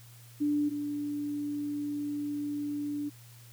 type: tone pair in turn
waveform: sine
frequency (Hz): 293.7 / 292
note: D4 / D4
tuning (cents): 0 / -10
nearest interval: unison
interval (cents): 10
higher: first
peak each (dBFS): -25 / -31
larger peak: first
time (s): 0.4-0.7 / 0.7-3.1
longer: second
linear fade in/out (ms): 20
effects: added 118 Hz sine -51 dBFS peak until 3.52 s + white hiss -57 dBFS RMS until 3.52 s